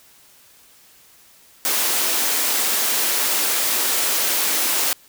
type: high-pass noise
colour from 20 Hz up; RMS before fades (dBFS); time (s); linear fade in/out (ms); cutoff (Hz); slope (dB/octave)
white; -20; 1.65-4.93; 0; 250; 24
effects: white hiss -51 dBFS RMS until 5.08 s